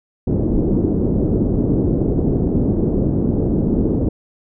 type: low-pass noise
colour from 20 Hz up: white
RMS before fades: -17 dBFS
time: 0.27-4.09 s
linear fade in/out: 5 ms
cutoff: 370 Hz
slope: 24 dB/octave
effects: none